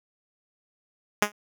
5% pulse tone with exponential decay, 207.7 Hz, G#3, in tune, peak -4 dBFS, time 1.22-1.32 s, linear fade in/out 5 ms, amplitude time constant 21 ms, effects none

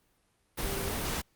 sine tone in noise, 392.5 Hz, G4, 2 cents sharp, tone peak -38 dBFS, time 0.62-0.92 s, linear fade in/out 20 ms, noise pink, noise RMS -33 dBFS, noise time 0.57-1.22 s, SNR -8 dB, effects pink hiss -71 dBFS RMS until 1.35 s + Opus 32 kbps

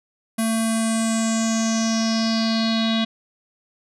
square tone with low-pass filter sweep, 224.4 Hz, A3, 34 cents sharp, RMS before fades -21 dBFS, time 0.38-3.05 s, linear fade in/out 10 ms, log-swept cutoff 11000 to 3600 Hz, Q 6.6, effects none

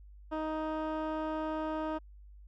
15% pulse tone with low-pass filter, 312.5 Hz, D#4, 8 cents sharp, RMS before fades -35 dBFS, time 0.31-1.99 s, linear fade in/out 20 ms, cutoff 1500 Hz, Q 0.66, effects added 50 Hz sine -50 dBFS peak until 2.47 s

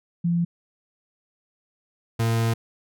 sine / 40% pulse tone pair in turn, 171.2 / 114.26 Hz, F3 / A#2, -34 / -34 cents, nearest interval perfect fifth, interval 700 cents, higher first, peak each -19 dBFS, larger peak neither, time 0.24-0.45 / 2.19-2.54 s, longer second, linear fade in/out 10 ms, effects none

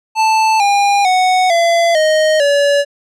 square tone with pitch steps, 880 / 807 / 740 / 678.6 / 622.3 / 570.6 Hz, A5 / G#5 / F#5 / F5 / D#5 / C#5, 0 / -50 / 0 / -50 / 0 / +50 cents, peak -10 dBFS, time 0.15-2.85 s, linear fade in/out 50 ms, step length 450 ms, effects low-pass 7000 Hz 12 dB/octave

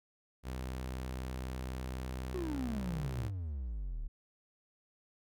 sawtooth tone, 64 Hz, C2, 38 cents flat, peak -34 dBFS, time 0.43-3.31 s, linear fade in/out 50 ms
triangle exponential sweep, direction down, 380.3 to 34.1 Hz, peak -34 dBFS, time 2.34-4.08 s, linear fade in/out 10 ms
effects none

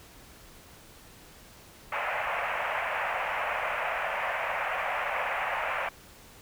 pink band-pass noise, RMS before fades -31 dBFS, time 1.92-5.89 s, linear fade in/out 5 ms, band 560 to 2600 Hz, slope 48 dB/octave, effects pink hiss -52 dBFS RMS until 6.41 s

